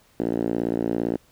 5% pulse tone with band-pass filter, 57.6 Hz, A#1, 20 cents flat, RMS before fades -25 dBFS, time 0.2-1.17 s, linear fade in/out 0 ms, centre 300 Hz, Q 1.8, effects pink hiss -59 dBFS RMS until 1.31 s

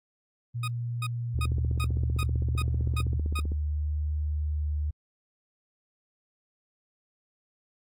sine tone with pitch glide, 118.9 to 118.01 Hz, A#2 to A#2, +35 to +22 cents, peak -29 dBFS, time 0.54-3.19 s, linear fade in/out 20 ms, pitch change -13 cents, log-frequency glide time 0.91-1.89 s
20% pulse tone bursts, 1244.5 Hz, D#6, in tune, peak -27 dBFS, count 8, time 0.63-3.402 s, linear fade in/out 5 ms, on 49 ms, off 340 ms
sine tone with vibrato, 75 Hz, D2, 37 cents sharp, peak -26 dBFS, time 1.34-4.91 s, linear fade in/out 10 ms, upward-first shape triangle, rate 0.79 Hz, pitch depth 9 cents each way
click train, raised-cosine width 3 ms, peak -24 dBFS, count 34, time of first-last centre 1.39-3.519 s, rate 15.5 Hz
effects AAC 64 kbps

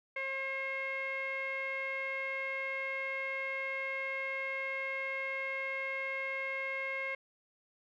sawtooth tone with low-pass filter, 537 Hz, C5, 45 cents sharp, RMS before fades -37 dBFS, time 0.16-7.15 s, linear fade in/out 5 ms, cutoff 2200 Hz, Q 8.3, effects none

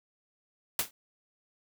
white noise with exponential decay, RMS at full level -24 dBFS, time 0.79-0.91 s, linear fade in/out 2 ms, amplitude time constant 26 ms, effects none

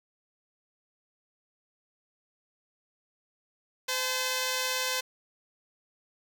5% pulse tone pair together, 513 / 861 Hz, C5 / A5, -34 / -38 cents, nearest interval major sixth, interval 896 cents, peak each -17 / -24 dBFS, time 3.88-5.01 s, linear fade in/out 10 ms, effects none

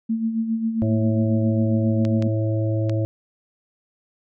sine tone with tremolo, 225 Hz, A3, 39 cents sharp, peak -18 dBFS, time 0.09-2.28 s, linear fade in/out 10 ms, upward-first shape sine, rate 7.4 Hz, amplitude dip 55%
harmonic tone, 109.4 Hz, A2, 9 cents flat, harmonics 1 / 3 / 5 / 6, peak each -20 / -27 / -29 / -35 dBFS, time 0.82-3.05 s, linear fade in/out 0 ms
clicks, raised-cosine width 0.2 ms, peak -17 dBFS, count 3, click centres 2.051 / 2.224 / 2.896 s
effects none

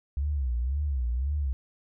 sine tone with vibrato, 66.2 Hz, C2, 21 cents sharp, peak -25 dBFS, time 0.17-1.53 s, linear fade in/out 0 ms, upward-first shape sine, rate 1.9 Hz, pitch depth 200 cents each way, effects none

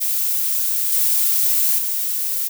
violet noise with level steps, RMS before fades -20 / -17 / -22 dBFS, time 0-2.49 s, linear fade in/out 20 ms, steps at 0.92 / 1.78 s, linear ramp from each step 5 ms, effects none

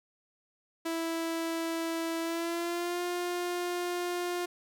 sawtooth tone with pitch glide, 329.6 to 353.3 Hz, E4 to F4, 0 to +20 cents, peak -27 dBFS, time 0.85-4.46 s, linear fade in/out 10 ms, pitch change +120 cents, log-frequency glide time 2.21-3.01 s, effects none

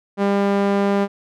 sawtooth tone with band-pass filter, 199.8 Hz, G3, 33 cents sharp, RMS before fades -18 dBFS, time 0.17-1.08 s, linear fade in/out 50 ms, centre 520 Hz, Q 0.57, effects none

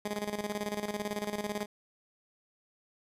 15% pulse tone with tremolo, 207.7 Hz, G#3, in tune, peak -25 dBFS, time 0.05-1.66 s, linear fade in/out 5 ms, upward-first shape square, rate 18 Hz, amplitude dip 70%, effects resampled to 32000 Hz

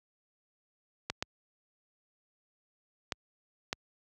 clicks, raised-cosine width 0.2 ms, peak -14 dBFS, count 4, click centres 1.1 / 1.225 / 3.122 / 3.729 s, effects high-pass 60 Hz 12 dB/octave

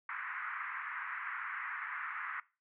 pink band-pass noise, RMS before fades -41 dBFS, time 0.09-2.4 s, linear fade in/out 2 ms, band 1100 to 2100 Hz, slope 48 dB/octave, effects noise-tail reverb RT60 0.3 s tail -20 dB re dry

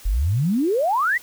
sine exponential sweep, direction up, 40.24 to 2055 Hz, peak -17 dBFS, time 0.05-1.18 s, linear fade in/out 10 ms, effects white hiss -45 dBFS RMS until 1.22 s

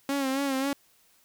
sawtooth tone with vibrato, 272.1 Hz, C#4, 32 cents flat, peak -22 dBFS, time 0.09-0.73 s, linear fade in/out 2 ms, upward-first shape sine, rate 3.7 Hz, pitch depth 59 cents each way, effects white hiss -63 dBFS RMS until 1.24 s

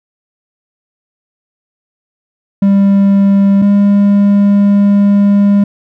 triangle tone pair in turn, 198 / 201.8 Hz, G3 / G#3, +18 / -49 cents, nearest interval unison, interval 33 cents, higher second, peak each -3 dBFS, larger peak neither, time 2.62-3.62 / 3.62-5.64 s, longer second, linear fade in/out 5 ms, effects none

